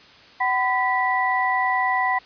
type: tone cluster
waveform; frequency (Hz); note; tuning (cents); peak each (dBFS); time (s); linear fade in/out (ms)
sine; 756 / 1005 / 1960; F#5 / B5 / B6; +37 / +30 / -14; -23; 0.4-2.19; 10
effects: white hiss -48 dBFS RMS until 2.25 s + resampled to 11025 Hz